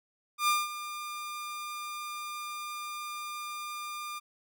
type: tone with ADSR envelope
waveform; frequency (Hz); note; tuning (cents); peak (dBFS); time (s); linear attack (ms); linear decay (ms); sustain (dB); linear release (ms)
sawtooth; 1201; D6; +38; -19; 0.38-4.2; 99; 200; -14; 23
effects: none